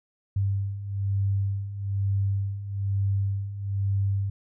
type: beating tone pair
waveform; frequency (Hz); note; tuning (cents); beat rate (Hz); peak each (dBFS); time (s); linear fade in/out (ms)
sine; 98 / 99.1; G2 / G2; 0 / +19; 1.1; -30 / -25; 0.36-4.3; 5
effects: none